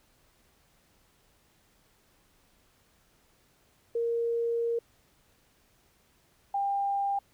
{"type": "tone pair in turn", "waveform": "sine", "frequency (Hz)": [466.2, 797.3], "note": ["A#4", "G5"], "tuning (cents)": [0, 29], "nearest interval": "major sixth", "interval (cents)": 929, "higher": "second", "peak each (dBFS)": -26, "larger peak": "neither", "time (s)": [[3.95, 4.79], [6.54, 7.19]], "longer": "first", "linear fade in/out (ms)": 5, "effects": ["pink hiss -66 dBFS RMS until 7.33 s"]}